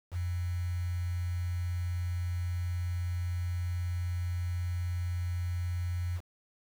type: tone with quantisation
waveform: sine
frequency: 88.1 Hz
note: F2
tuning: 16 cents sharp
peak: -30 dBFS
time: 0.11-6.21 s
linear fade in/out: 50 ms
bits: 8
effects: none